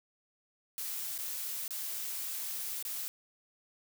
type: noise with dropouts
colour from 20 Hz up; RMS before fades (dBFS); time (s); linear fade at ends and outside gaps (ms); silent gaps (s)
blue; -38; 0.78-3.08; 0; 1.179-1.187 / 1.679-1.707 / 2.826-2.851
effects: none